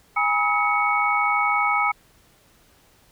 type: tone cluster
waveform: sine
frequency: 822 / 966 / 1276 / 2222 Hz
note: G#5 / B5 / D#6 / C#7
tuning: -18 / -39 / +43 / +4 cents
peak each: -24 / -28 / -22 / -23 dBFS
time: 0.16-1.92 s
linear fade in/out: 10 ms
effects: pink hiss -57 dBFS RMS until 3.11 s